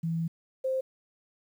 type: tone pair in turn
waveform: sine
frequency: 164.8 / 524.3 Hz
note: E3 / C5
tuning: 0 / +3 cents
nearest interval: octave + minor sixth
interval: 2003 cents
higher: second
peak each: -27 / -26 dBFS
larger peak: second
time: 0.03-0.28 / 0.64-0.81 s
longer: first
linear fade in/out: 10 ms
effects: 10-bit